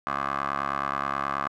15% pulse tone with band-pass filter, 69.4 Hz, C#2, 3 cents sharp, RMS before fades -29 dBFS, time 0.07-1.48 s, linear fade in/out 0 ms, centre 1200 Hz, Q 3.8, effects none

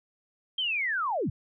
sine linear sweep, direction down, 3208 to 82.41 Hz, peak -26 dBFS, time 0.58-1.3 s, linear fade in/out 5 ms, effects none

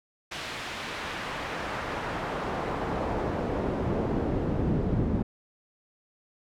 brown noise with band-pass filter sweep, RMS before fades -30 dBFS, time 0.31-5.23 s, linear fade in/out 10 ms, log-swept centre 3300 to 210 Hz, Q 0.77, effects none

